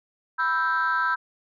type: chord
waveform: sine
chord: E minor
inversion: second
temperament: equal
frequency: 987.8 / 1318.5 / 1568 Hz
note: B5 / E6 / G6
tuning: 0 / 0 / 0 cents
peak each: -26 / -24 / -23 dBFS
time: 0.38-1.16 s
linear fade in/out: 20 ms
effects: tanh soft clip ceiling -16 dBFS